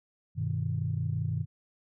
sine chord, G augmented, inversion none, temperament equal, 98 / 123.47 / 155.56 Hz, G2 / B2 / D#3, 0 / 0 / 0 cents, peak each -32 dBFS, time 0.35-1.46 s, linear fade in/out 50 ms, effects tanh soft clip ceiling -18 dBFS

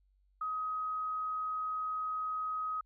sine tone, 1262 Hz, D#6, 24 cents sharp, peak -33 dBFS, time 0.41-2.81 s, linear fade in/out 5 ms, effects added 48 Hz sine -67 dBFS peak until 2.85 s

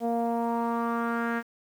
sawtooth tone with low-pass filter sweep, 233.1 Hz, A#3, in tune, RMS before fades -28 dBFS, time 0-1.43 s, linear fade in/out 50 ms, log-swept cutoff 640 to 1700 Hz, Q 3.6, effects 9-bit

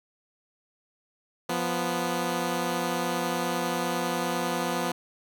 10% pulse tone pair together, 174.58 / 246.9 Hz, F3 / B3, 0 / 0 cents, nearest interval tritone, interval 600 cents, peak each -21 dBFS, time 1.49-4.92 s, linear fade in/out 5 ms, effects none

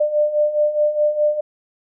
sine beating tone pair, 595 / 599.8 Hz, D5 / D5, +22 / +36 cents, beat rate 4.8 Hz, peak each -21 / -16 dBFS, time 0-1.41 s, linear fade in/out 10 ms, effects none

